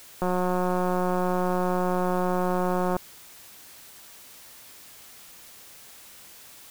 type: click train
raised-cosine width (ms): 1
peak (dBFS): -13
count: 498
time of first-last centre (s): 0.22-2.966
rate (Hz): 181
effects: white hiss -48 dBFS RMS until 6.7 s